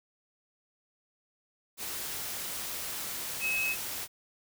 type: tone in noise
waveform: sine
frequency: 2573 Hz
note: E7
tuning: 43 cents flat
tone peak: -28 dBFS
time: 3.4-3.76 s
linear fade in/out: 50 ms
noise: white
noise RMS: -37 dBFS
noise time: 1.77-4.08 s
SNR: +6 dB
effects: none